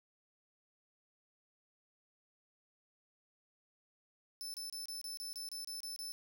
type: tone bursts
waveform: sawtooth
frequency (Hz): 5274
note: E8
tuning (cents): 0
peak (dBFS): -39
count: 11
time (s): 4.41-6.12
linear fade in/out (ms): 0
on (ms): 130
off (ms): 28
effects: none